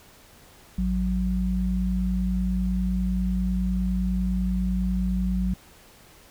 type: tone pair together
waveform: sine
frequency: 55 / 185 Hz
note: A1 / F#3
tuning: 0 / 0 cents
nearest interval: octave + major sixth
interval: 2100 cents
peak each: -25 / -24 dBFS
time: 0.78-5.54 s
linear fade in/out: 5 ms
effects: pink hiss -52 dBFS RMS until 6.3 s